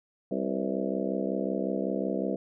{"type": "harmonic tone with a mistuned harmonic", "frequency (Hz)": 65.41, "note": "C2", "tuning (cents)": 0, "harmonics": [3, 4, 5, 6, 7, 8, 9, 10], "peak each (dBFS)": [-33, -34, -35, -36, -36, -37, -38, -38], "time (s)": [0.31, 2.36], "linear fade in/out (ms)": 5, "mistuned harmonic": 7, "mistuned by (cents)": 81, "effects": []}